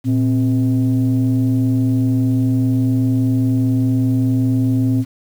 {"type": "tone pair together", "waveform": "sine", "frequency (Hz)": [116.44, 261.4], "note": ["A#2", "C4"], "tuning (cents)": [-2, -1], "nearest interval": "octave + major second", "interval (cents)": 1401, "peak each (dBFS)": -14, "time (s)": [0.04, 5.05], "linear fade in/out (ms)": 50, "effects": ["tanh soft clip ceiling -9 dBFS", "7-bit"]}